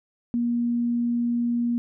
sine tone, 237.9 Hz, A#3, 35 cents sharp, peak -21 dBFS, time 0.34-1.78 s, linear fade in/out 0 ms, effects none

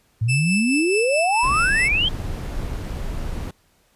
sine exponential sweep, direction up, 105.9 to 3262 Hz, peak -17 dBFS, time 0.21-2.09 s, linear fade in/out 10 ms
40% pulse tone with tremolo, 2637 Hz, E7, in tune, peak -19 dBFS, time 0.28-1.89 s, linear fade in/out 20 ms, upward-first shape sine, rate 4.7 Hz, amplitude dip 40%
brown noise, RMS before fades -27 dBFS, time 1.43-3.51 s, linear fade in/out 5 ms
effects pink hiss -61 dBFS RMS until 3.95 s + resampled to 32000 Hz

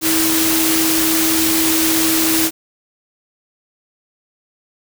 sine tone in noise, 322.7 Hz, E4, 37 cents flat, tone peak -17 dBFS, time 0.01-2.51 s, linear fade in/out 50 ms, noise white, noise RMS -17 dBFS, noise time 0.01-2.51 s, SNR -3 dB, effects none

